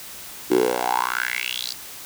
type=tone with high-pass filter sweep; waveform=10% pulse; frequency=61.4 Hz; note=B1; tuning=9 cents flat; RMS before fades=-23 dBFS; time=0.5-1.74 s; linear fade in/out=20 ms; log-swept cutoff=330 to 4800 Hz; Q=6.1; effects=white hiss -38 dBFS RMS until 2.05 s